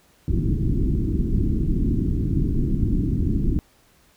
pink low-pass noise, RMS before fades -21 dBFS, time 0.28-3.59 s, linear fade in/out 0 ms, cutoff 340 Hz, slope 48 dB/octave, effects pink hiss -58 dBFS RMS until 4.16 s

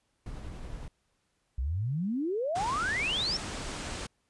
brown noise with tremolo, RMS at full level -39 dBFS, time 0.26-0.88 s, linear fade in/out 2 ms, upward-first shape triangle, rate 11 Hz, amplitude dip 25%
sine exponential sweep, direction up, 58.27 to 5588 Hz, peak -28 dBFS, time 1.58-3.37 s, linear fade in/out 5 ms
pink low-pass noise, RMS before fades -38 dBFS, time 2.55-4.07 s, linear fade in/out 10 ms, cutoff 9300 Hz, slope 48 dB/octave
effects pink hiss -75 dBFS RMS until 4.29 s + resampled to 24000 Hz

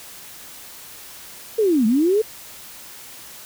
sine linear two-way sweep, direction down then up, 460.9 to 207.2 to 450 Hz, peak -14 dBFS, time 1.58-2.22 s, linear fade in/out 10 ms, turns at 1.86 s, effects white hiss -40 dBFS RMS until 3.45 s

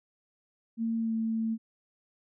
sine tone with pitch glide, 227.3 to 224 Hz, A#3 to A3, -43 to +31 cents, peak -27 dBFS, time 0.77-1.58 s, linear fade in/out 50 ms, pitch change -26 cents, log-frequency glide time 0.99-1.12 s, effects none

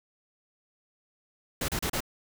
pink noise bursts, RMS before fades -30 dBFS, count 4, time 1.61-2.005 s, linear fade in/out 5 ms, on 74 ms, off 33 ms, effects none

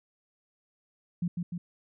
sine tone with echo, 174.61 Hz, F3, in tune, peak -26 dBFS, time 1.22-1.28 s, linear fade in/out 5 ms, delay 150 ms, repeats 2, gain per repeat -3 dB, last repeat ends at 1.58 s, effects none

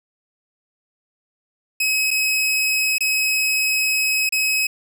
sawtooth tone with dropouts, 2553 Hz, D#7, 44 cents sharp, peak -14 dBFS, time 1.8-4.67 s, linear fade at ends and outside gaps 5 ms, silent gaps 2.107-2.111 / 2.983-3.006 / 4.292-4.323 s, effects none

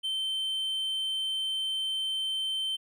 triangle tone, 3100 Hz, G7, 20 cents flat, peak -27 dBFS, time 0.03-2.77 s, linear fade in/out 20 ms, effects none

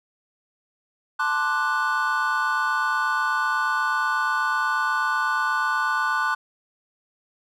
triangle chord, D dominant seventh, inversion second, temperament equal, 880 / 1046.5 / 1174.7 / 1480 Hz, A5 / C6 / D6 / F#6, 0 / 0 / 0 / 0 cents, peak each -27 / -26 / -25 / -22 dBFS, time 1.19-6.35 s, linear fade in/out 10 ms, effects none

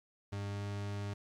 40% pulse tone with pitch glide, 100.8 to 101.44 Hz, G2 to G#2, +49 to -40 cents, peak -36 dBFS, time 0.32-1.14 s, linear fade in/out 10 ms, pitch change +11 cents, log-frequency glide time 0.45-0.63 s, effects low-pass 7000 Hz 12 dB/octave + 11-bit

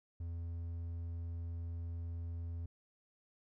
triangle tone, 84.4 Hz, E2, 41 cents sharp, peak -37 dBFS, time 0.2-2.66 s, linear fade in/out 5 ms, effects none

